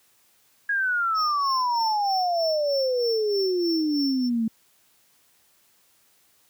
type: exponential sweep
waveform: sine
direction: down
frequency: 1661.2 to 220 Hz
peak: -21 dBFS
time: 0.69-4.48 s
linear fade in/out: 5 ms
type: tone with tremolo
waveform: triangle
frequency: 5410 Hz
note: E8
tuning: 44 cents sharp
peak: -26 dBFS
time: 1.14-4.3 s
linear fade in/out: 50 ms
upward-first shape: sine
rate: 3.2 Hz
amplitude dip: 75%
effects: white hiss -62 dBFS RMS until 6.49 s + high-pass 60 Hz 12 dB/octave

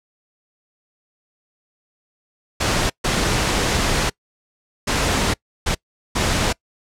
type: noise bursts at uneven times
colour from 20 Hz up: pink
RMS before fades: -19 dBFS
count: 5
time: 2.6-2.9 / 3.04-4.1 / 4.87-5.34 / 5.66-5.75 / 6.15-6.53 s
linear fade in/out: 10 ms
effects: noise-tail reverb RT60 0.1 s tail -25 dB re dry + low-pass 8000 Hz 12 dB/octave

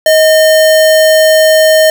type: tone with sample-and-hold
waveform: sine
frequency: 630 Hz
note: D#5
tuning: 21 cents sharp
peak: -3 dBFS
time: 0.06-1.9 s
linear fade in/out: 2 ms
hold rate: 2450 Hz
effects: none

